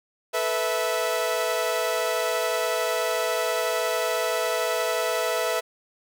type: chord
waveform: sawtooth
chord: A suspended second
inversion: none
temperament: equal with one note detuned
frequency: 440 / 493.9 / 654.7 Hz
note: A4 / B4 / E5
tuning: 0 / 0 / -12 cents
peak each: -27 / -24 / -22 dBFS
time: 0.33-5.61 s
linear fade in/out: 20 ms
effects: none